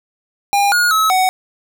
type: tone with pitch steps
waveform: square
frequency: 806 / 1440 / 1290 / 747 Hz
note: G5 / F#6 / E6 / F#5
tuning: +48 / -47 / -38 / +16 cents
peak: -12 dBFS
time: 0.53-1.29 s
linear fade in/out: 0 ms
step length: 190 ms
effects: 8-bit